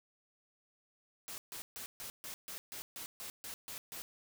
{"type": "noise bursts", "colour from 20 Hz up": "white", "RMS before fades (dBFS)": -45, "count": 12, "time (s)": [1.28, 4.02], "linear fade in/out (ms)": 0, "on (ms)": 100, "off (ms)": 140, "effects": []}